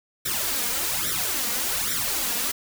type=noise with flanger; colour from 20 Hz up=white; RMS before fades=-26 dBFS; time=0.25-2.52 s; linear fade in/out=10 ms; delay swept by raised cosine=0.53 to 4.23 ms; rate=1.2 Hz; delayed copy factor=+0.85; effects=none